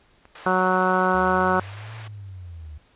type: click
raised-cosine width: 0.5 ms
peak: -32 dBFS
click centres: 0.254 s
type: band-pass noise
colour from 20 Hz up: white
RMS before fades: -44 dBFS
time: 0.35-2.08 s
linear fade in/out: 5 ms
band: 470 to 2300 Hz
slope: 12 dB/octave
type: harmonic tone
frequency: 185 Hz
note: F#3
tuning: in tune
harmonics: 1 / 2 / 3 / 4 / 5 / 6 / 7 / 8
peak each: -26 / -26 / -26 / -26 / -26 / -26 / -26 / -26 dBFS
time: 0.46-1.6 s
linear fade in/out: 2 ms
type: linear two-way sweep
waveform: sine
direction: up then down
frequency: 73 to 112.3 to 73 Hz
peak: -35 dBFS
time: 1.14-2.78 s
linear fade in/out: 5 ms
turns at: 1.96 s
effects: pink hiss -59 dBFS RMS until 2.95 s + resampled to 8000 Hz